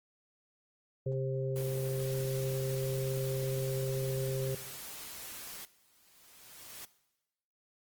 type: harmonic tone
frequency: 132.6 Hz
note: C3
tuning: 23 cents sharp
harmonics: 1 / 3 / 4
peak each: -32 / -37 / -38 dBFS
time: 1.06-4.55 s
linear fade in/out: 5 ms
type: noise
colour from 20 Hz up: white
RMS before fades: -45 dBFS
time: 1.56-5.65 s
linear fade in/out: 0 ms
type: noise with exponential growth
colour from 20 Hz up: white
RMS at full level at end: -45 dBFS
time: 5.19-6.85 s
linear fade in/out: 2 ms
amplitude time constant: 360 ms
effects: noise-tail reverb RT60 1.0 s tail -18 dB re dry + Opus 24 kbps